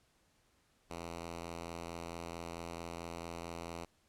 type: tone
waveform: 5% pulse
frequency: 84.5 Hz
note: E2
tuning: 43 cents sharp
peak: -31 dBFS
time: 0.9-3.85 s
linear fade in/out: 5 ms
effects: pink hiss -72 dBFS RMS until 4.08 s + low-pass 11000 Hz 12 dB/octave